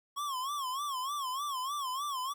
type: tone with vibrato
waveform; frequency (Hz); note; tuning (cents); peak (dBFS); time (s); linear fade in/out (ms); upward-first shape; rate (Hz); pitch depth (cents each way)
square; 1090; C#6; -29; -34; 0.16-2.34; 20; sine; 3.3; 140
effects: 11-bit